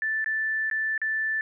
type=tone with dropouts; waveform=sine; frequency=1760 Hz; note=A6; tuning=in tune; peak=-24 dBFS; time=0.02-1.41 s; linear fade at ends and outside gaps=1 ms; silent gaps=0.244-0.26 / 0.7-0.712 / 0.978-1.016 s; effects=none